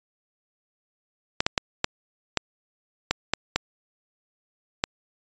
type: clicks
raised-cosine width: 0.2 ms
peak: -3 dBFS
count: 9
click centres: 1.405 / 1.465 / 1.578 / 1.844 / 2.373 / 3.11 / 3.336 / 3.56 / 4.839 s
effects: resampled to 16000 Hz